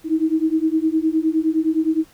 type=beating tone pair; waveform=sine; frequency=313.5 / 323.2 Hz; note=D#4 / E4; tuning=+13 / -34 cents; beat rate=9.7 Hz; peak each=-19 dBFS; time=0.04-2.05 s; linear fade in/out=50 ms; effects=pink hiss -52 dBFS RMS until 2.13 s